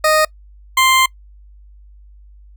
20% pulse tone pair in turn, 620 / 1047.5 Hz, D#5 / C6, -6 / +2 cents, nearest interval major sixth, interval 908 cents, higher second, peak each -6 / -5 dBFS, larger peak second, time 0.04-0.25 / 0.77-1.06 s, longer second, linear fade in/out 5 ms, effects noise-tail reverb RT60 0.1 s tail -24 dB re dry + added 50 Hz sine -40 dBFS peak until 2.56 s

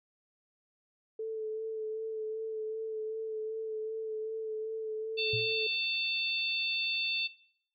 sine tone with vibrato, 438.8 Hz, A4, 5 cents flat, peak -33 dBFS, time 1.19-5.67 s, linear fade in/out 5 ms, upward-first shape sine, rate 2.6 Hz, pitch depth 20 cents each way
harmonic tone, 891 Hz, A5, 22 cents sharp, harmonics 3 / 4 / 5, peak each -32 / -34 / -36 dBFS, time 5.17-7.28 s, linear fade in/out 20 ms
sine tone with exponential decay, 116.54 Hz, A#2, in tune, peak -31 dBFS, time 5.33-5.6 s, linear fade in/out 5 ms, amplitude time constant 57 ms
effects noise-tail reverb RT60 0.7 s tail -21 dB re dry + MP3 96 kbps

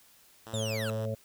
5% pulse tone, 111.7 Hz, A2, 27 cents sharp, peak -32 dBFS, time 0.46-1.06 s, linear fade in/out 5 ms
harmonic tone, 110 Hz, A2, in tune, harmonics 1 / 2 / 4 / 5 / 6, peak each -33 / -39 / -41 / -35 / -45 dBFS, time 0.53-1.15 s, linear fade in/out 10 ms
25% pulse linear sweep, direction down, 3729 to 1286 Hz, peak -32 dBFS, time 0.54-0.9 s, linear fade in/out 0 ms
effects white hiss -60 dBFS RMS until 1.24 s

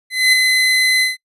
30% pulse tone with ADSR envelope, 2032 Hz, B6, 49 cents sharp, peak -5 dBFS, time 0.1-1.17 s, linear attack 230 ms, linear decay 7 ms, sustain -4 dB, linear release 150 ms, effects noise-tail reverb RT60 0.1 s tail -23 dB re dry + resampled to 32000 Hz

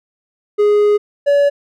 triangle tone pair in turn, 415.3 / 570.4 Hz, G#4 / C#5, 0 / +49 cents, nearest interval perfect fourth, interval 549 cents, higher second, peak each -7 / -7 dBFS, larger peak neither, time 0.58-0.98 / 1.26-1.5 s, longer first, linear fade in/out 20 ms, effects none

